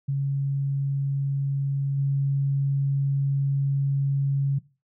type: tone with level steps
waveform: sine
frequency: 138.59 Hz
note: C#3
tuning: in tune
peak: -22 / -20 dBFS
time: 0.08-4.59 s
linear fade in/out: 10 ms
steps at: 1.97 s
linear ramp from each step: 20 ms
effects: noise-tail reverb RT60 0.3 s tail -19 dB re dry